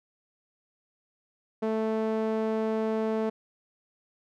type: tone with band-pass filter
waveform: sawtooth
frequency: 220 Hz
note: A3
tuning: in tune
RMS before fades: -28 dBFS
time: 1.62-3.3 s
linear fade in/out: 10 ms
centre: 470 Hz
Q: 1.2
effects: none